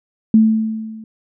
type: tone with level ramp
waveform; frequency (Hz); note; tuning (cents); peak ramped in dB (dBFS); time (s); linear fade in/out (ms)
sine; 220; A3; 0; -5 to -32; 0.34-1.04; 2
effects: none